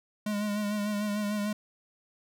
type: tone with vibrato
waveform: square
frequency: 207.7 Hz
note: G#3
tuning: in tune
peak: -29 dBFS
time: 0.26-1.53 s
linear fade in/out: 5 ms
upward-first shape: sine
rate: 6.7 Hz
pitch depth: 36 cents each way
effects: none